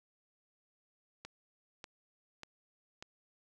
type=click train; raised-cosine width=0.2 ms; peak=-28 dBFS; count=4; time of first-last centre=1.25-3.025 s; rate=1.69 Hz; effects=none